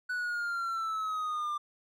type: exponential sweep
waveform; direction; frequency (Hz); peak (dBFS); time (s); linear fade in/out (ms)
triangle; down; 1489 to 1185; -29; 0.09-1.58; 10
effects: none